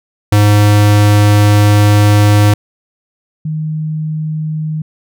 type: tone pair in turn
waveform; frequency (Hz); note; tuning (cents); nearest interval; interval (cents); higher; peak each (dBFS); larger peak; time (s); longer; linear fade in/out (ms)
square / sine; 103.83 / 155.57; G#2 / D#3; 0 / 0; perfect fifth; 700; second; -6 / -15; first; 0.32-2.54 / 3.45-4.82; first; 5
effects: none